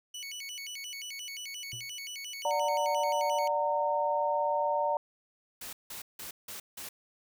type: tone with vibrato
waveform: 25% pulse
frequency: 2565 Hz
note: E7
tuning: 48 cents flat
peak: -35 dBFS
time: 0.14-3.48 s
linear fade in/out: 5 ms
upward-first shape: square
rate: 5.7 Hz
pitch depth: 250 cents each way
type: tone with exponential decay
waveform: triangle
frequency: 119.8 Hz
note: A#2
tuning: 48 cents sharp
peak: -37 dBFS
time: 1.73-1.94 s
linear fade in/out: 0 ms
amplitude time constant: 45 ms
type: chord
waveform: sine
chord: D augmented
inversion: none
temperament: just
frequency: 587.3 / 734.2 / 917.7 Hz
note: D5 / F#5 / A#5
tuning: 0 / -14 / -27 cents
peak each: -30 / -35 / -29 dBFS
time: 2.45-4.97 s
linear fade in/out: 2 ms
type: noise bursts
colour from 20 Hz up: white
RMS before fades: -42 dBFS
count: 5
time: 5.61-6.89 s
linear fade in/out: 5 ms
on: 120 ms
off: 170 ms
effects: none